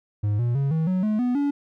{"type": "tone with pitch steps", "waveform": "triangle", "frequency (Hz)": [103.83, 119.96, 138.6, 160.13, 185, 213.7, 247, 285.3], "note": ["G#2", "B2", "C#3", "E3", "F#3", "G#3", "B3", "C#4"], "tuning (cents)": [0, -50, 0, -50, 0, 50, 0, 50], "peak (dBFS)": -18, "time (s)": [0.23, 1.51], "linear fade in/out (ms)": 10, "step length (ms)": 160, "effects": []}